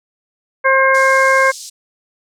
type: harmonic tone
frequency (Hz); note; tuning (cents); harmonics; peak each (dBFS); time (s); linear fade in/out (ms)
533; C5; +32; 1 / 2 / 3 / 4; -14 / -14 / -14 / -17; 0.64-1.52; 20
type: band-pass noise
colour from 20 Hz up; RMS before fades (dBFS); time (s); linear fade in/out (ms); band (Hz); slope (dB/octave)
white; -32; 0.94-1.7; 10; 4400 to 8000; 24
effects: none